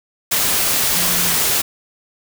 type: tone in noise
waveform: sine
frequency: 175.9 Hz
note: F3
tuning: 13 cents sharp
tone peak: -28 dBFS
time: 0.95-1.35 s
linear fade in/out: 10 ms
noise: white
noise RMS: -17 dBFS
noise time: 0.31-1.62 s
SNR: -14 dB
effects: none